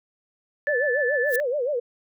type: tone with vibrato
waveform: sine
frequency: 536 Hz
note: C5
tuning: 42 cents sharp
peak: -22 dBFS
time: 0.67-1.8 s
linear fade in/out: 10 ms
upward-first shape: sine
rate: 7 Hz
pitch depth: 210 cents each way
type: tone with tremolo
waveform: sine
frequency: 1747 Hz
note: A6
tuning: 13 cents flat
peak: -22 dBFS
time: 0.67-1.4 s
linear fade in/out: 0 ms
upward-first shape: triangle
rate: 15 Hz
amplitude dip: 30%
type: noise with exponential growth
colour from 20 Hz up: violet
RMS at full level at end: -25 dBFS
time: 1.25-1.36 s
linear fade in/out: 5 ms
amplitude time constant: 22 ms
effects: none